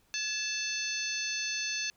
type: harmonic tone with a mistuned harmonic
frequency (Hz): 880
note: A5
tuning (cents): 0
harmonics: 2 / 3 / 4 / 5 / 6 / 7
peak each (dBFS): -40 / -36 / -42 / -37 / -43 / -37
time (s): 0.14-1.9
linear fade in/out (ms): 0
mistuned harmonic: 2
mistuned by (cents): -53
effects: pink hiss -68 dBFS RMS until 1.96 s